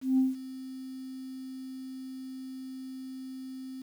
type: tone with ADSR envelope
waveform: sine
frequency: 261.6 Hz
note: C4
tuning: in tune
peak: -19 dBFS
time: 0.01-3.82 s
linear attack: 170 ms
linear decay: 170 ms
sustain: -19 dB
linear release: 4 ms
effects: tanh soft clip ceiling -17 dBFS + 9-bit